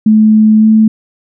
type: tone with pitch glide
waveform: sine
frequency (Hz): 216.3 to 218.7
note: A3 to A3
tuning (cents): -29 to -10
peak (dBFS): -3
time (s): 0.06-0.88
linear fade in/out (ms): 5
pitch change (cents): +19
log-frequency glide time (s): 0.59-0.66
effects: none